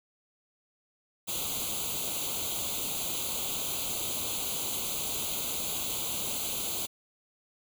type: noise with comb filter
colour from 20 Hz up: white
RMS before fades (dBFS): -33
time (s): 1.27-6.87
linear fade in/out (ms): 20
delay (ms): 0.28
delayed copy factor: +0.95
effects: none